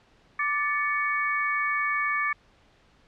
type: tone cluster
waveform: sine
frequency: 1174 / 1751 / 2237 Hz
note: D6 / A6 / C#7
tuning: -1 / -9 / +15 cents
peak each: -28 dBFS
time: 0.39-2.33 s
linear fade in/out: 5 ms
effects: pink hiss -60 dBFS RMS until 3.07 s + low-pass 4000 Hz 12 dB/octave